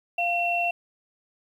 sine tone pair together, 698.5 / 2716 Hz, F5 / F7, 0 / -49 cents, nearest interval 2 octaves, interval 2351 cents, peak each -25 dBFS, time 0.18-0.71 s, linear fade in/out 5 ms, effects 9-bit

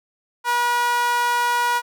sawtooth tone with high-pass filter, 482.3 Hz, B4, 41 cents flat, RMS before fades -20 dBFS, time 0.44-1.82 s, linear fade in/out 50 ms, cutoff 1100 Hz, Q 5.8, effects none

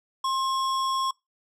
sine tone with sample-and-hold, 1063 Hz, C6, 27 cents sharp, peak -23 dBFS, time 0.24-1.11 s, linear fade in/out 5 ms, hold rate 4410 Hz, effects noise-tail reverb RT60 0.2 s tail -24 dB re dry + low-pass 8000 Hz 12 dB/octave

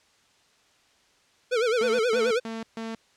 square tone with vibrato, 467.2 Hz, A#4, 4 cents sharp, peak -22 dBFS, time 1.51-2.4 s, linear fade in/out 20 ms, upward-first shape sine, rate 9.4 Hz, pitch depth 140 cents each way
sawtooth tone bursts, 225.3 Hz, A3, 41 cents sharp, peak -28 dBFS, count 4, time 1.81-2.95 s, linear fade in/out 2 ms, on 180 ms, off 140 ms
effects white hiss -62 dBFS RMS until 3.16 s + low-pass 6000 Hz 12 dB/octave

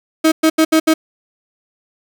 35% pulse tone bursts at uneven times, 317.8 Hz, D#4, 37 cents sharp, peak -7 dBFS, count 5, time 0.24-0.32 / 0.43-0.5 / 0.58-0.65 / 0.72-0.8 / 0.87-0.94 s, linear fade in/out 10 ms, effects none

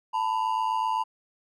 triangle ring-modulated tone, 942 Hz, A#5, 18 cents sharp, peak -19 dBFS, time 0.13-1.04 s, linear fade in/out 20 ms, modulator 53.9 Hz, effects none

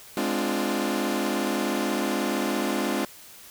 sawtooth chord, D half-diminished seventh, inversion second, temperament equal with one note detuned, 207.7 / 257 / 293.7 / 349.2 Hz, Ab3 / C4 / D4 / F4, 0 / -31 / 0 / 0 cents, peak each -26 dBFS, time 0.17-3.05 s, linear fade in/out 2 ms, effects white hiss -47 dBFS RMS until 3.5 s

